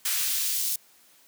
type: noise with high-pass filter sweep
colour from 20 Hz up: white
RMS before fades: -27 dBFS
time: 0.05-0.76 s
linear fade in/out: 5 ms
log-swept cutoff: 1500 to 5100 Hz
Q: 0.72
effects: white hiss -58 dBFS RMS until 1.27 s + high-pass 150 Hz 12 dB/octave